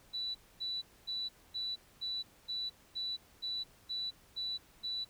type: tone bursts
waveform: sine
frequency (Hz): 3959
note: B7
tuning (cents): +3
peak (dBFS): -35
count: 11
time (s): 0.13-5.05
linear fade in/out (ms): 20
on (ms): 220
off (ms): 250
effects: pink hiss -63 dBFS RMS until 5.09 s